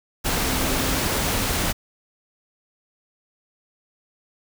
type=tone in noise; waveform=sine; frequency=262.5 Hz; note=C4; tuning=6 cents sharp; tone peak=-30 dBFS; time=0.46-1.01 s; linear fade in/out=20 ms; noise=pink; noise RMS=-23 dBFS; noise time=0.24-1.73 s; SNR=-10 dB; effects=none